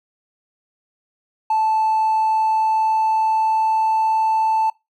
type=tone with pitch glide; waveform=triangle; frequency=876 to 881.6 Hz; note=A5 to A5; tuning=-8 to +3 cents; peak=-12 dBFS; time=1.5-4.7 s; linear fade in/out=5 ms; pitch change=+11 cents; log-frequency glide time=1.81-4.19 s; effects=noise-tail reverb RT60 0.2 s tail -24 dB re dry + tanh soft clip ceiling -11 dBFS

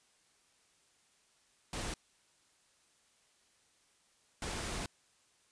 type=noise bursts at uneven times; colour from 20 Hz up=pink; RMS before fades=-39 dBFS; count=2; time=1.73-1.94 / 4.42-4.86 s; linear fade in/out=2 ms; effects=white hiss -70 dBFS RMS until 5.51 s + resampled to 22050 Hz

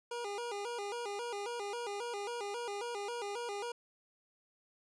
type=tone with vibrato; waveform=25% pulse; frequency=440 Hz; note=A4; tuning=in tune; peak=-34 dBFS; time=0.11-3.72 s; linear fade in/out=5 ms; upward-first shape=square; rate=3.7 Hz; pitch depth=140 cents each way; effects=resampled to 22050 Hz + 12-bit

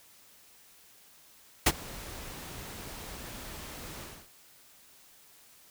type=noise with ADSR envelope; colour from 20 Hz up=pink; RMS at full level=-19 dBFS; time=1.66-4.29 s; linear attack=8 ms; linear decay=46 ms; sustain=-24 dB; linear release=280 ms; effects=white hiss -58 dBFS RMS until 5.7 s

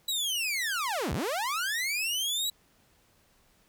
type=linear two-way sweep; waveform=sawtooth; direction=down then up; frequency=3951 to 51.91 to 3951 Hz; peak=-25 dBFS; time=0.08-2.5 s; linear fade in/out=5 ms; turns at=1.13 s; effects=pink hiss -65 dBFS RMS until 3.68 s

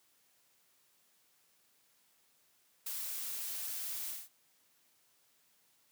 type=noise with ADSR envelope; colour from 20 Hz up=blue; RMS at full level=-38 dBFS; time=2.86-4.29 s; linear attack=8 ms; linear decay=5 ms; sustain=-2 dB; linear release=200 ms; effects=white hiss -71 dBFS RMS until 5.91 s + high-pass 100 Hz 12 dB/octave

